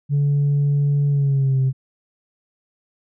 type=tone with pitch glide; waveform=sine; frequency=143.3 to 132.17 Hz; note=D3 to C3; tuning=-42 to +18 cents; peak=-13 dBFS; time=0.09-1.73 s; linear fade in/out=50 ms; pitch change=-140 cents; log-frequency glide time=1.09-1.6 s; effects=tanh soft clip ceiling -13 dBFS